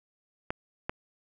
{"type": "clicks", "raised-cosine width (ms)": 0.5, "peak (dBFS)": -15, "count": 2, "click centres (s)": [0.505, 0.895], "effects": []}